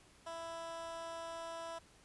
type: tone with high-pass filter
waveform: 15% pulse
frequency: 331.4 Hz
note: E4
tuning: 9 cents sharp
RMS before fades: -45 dBFS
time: 0.26-1.79 s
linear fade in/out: 10 ms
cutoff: 690 Hz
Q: 1.8
effects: pink hiss -64 dBFS RMS until 2.04 s + resampled to 24000 Hz